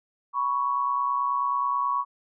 sine tone pair together, 984.7 / 1114 Hz, B5 / C#6, -5 / +8 cents, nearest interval major second, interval 213 cents, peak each -28 / -24 dBFS, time 0.33-2.05 s, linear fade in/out 50 ms, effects none

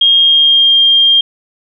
sine tone with pitch glide, 3239 to 3207 Hz, G#7 to G7, -44 to +39 cents, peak -5 dBFS, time 0.01-1.21 s, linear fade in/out 5 ms, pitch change -17 cents, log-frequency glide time 0.16-0.76 s, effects none

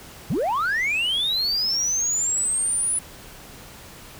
sine linear sweep, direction up, 107.5 to 10050 Hz, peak -18 dBFS, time 0.3-2.99 s, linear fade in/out 5 ms, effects tanh soft clip ceiling -19 dBFS + pink hiss -43 dBFS RMS until 4.19 s

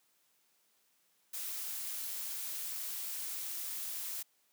blue noise, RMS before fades -40 dBFS, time 1.33-4.23 s, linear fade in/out 10 ms, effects white hiss -73 dBFS RMS until 4.52 s + high-pass 150 Hz 12 dB/octave

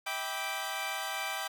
15% pulse chord, E minor seventh, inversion none, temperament equal with one note detuned, 643.8 / 784 / 987.8 / 1174.7 Hz, E5 / G5 / B5 / D6, -41 / 0 / 0 / 0 cents, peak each -35 / -30 / -35 / -34 dBFS, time 0.06-1.48 s, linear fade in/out 10 ms, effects none

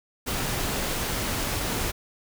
pink noise, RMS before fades -28 dBFS, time 0.26-1.92 s, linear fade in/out 20 ms, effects none

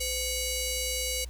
10% pulse ring-modulated tone, 1710 Hz, A6, 50 cents flat, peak -17 dBFS, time 0-1.25 s, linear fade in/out 10 ms, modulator 1200 Hz, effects added 60 Hz sine -37 dBFS peak until 1.29 s + pink hiss -57 dBFS RMS until 1.29 s

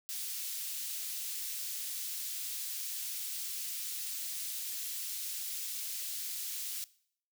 white high-pass noise, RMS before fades -39 dBFS, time 0.09-6.84 s, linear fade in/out 0 ms, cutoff 3300 Hz, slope 12 dB/octave, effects noise-tail reverb RT60 0.6 s tail -20 dB re dry

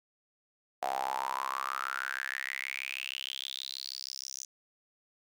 sawtooth tone with high-pass filter sweep, 66.3 Hz, C2, 23 cents sharp, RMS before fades -37 dBFS, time 0.82-4.45 s, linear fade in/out 5 ms, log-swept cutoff 720 to 6200 Hz, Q 8.3, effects none

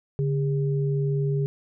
sine tone pair together, 143.1 / 404.7 Hz, D3 / G#4, -45 / -45 cents, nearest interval octave + tritone, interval 1800 cents, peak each -22 / -29 dBFS, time 0.19-1.46 s, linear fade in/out 0 ms, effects none

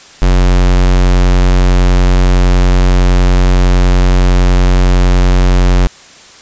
square tone, 45.39 Hz, F#1, 32 cents flat, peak -6 dBFS, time 0.22-5.87 s, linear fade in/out 0 ms, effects white hiss -37 dBFS RMS until 6.41 s + resampled to 16000 Hz

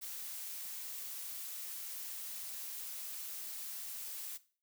blue noise, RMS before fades -44 dBFS, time 0.01-4.38 s, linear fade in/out 20 ms, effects noise-tail reverb RT60 0.4 s tail -17 dB re dry

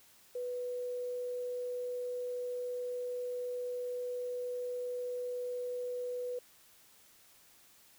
sine tone with quantisation, 493.9 Hz, B4, in tune, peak -35 dBFS, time 0.35-6.39 s, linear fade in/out 5 ms, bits 10, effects white hiss -62 dBFS RMS until 7.98 s

